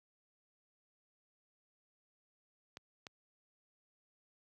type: clicks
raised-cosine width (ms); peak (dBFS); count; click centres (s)
0.2; -29; 2; 2.771 / 3.068
effects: high-pass 80 Hz 12 dB/octave